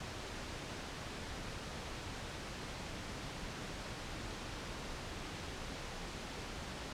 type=noise; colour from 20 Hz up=pink; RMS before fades=-44 dBFS; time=0-6.93 s; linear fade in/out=5 ms; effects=low-pass 6000 Hz 12 dB/octave